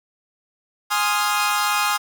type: chord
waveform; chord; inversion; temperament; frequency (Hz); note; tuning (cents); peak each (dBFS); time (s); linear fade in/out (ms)
sawtooth; F minor seventh; first; equal; 830.6 / 1046.5 / 1244.5 / 1396.9; Ab5 / C6 / Eb6 / F6; 0 / 0 / 0 / 0; -20 / -22 / -19 / -22; 0.9-1.98; 20
effects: none